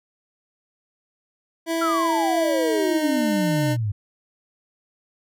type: tone with pitch glide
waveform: 25% pulse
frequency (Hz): 329.6 to 302.2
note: E4 to D4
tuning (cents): 0 to +50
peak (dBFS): -18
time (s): 1.66-3.77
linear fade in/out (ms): 50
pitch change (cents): -150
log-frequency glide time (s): 2.41-3.23
type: exponential sweep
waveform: sine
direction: down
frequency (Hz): 1386 to 98.6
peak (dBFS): -21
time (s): 1.81-3.92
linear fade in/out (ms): 10
effects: none